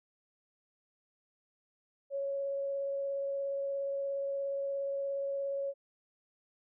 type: tone with vibrato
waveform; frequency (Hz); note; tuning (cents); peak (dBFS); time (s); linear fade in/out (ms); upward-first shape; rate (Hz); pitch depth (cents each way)
sine; 554.4; C#5; 0; -32; 2.1-5.74; 50; sine; 17; 8
effects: none